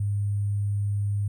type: tone with sample-and-hold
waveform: sine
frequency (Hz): 101.6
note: G#2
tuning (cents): -38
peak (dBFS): -23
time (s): 0-1.28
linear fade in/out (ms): 5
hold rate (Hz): 8820
effects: none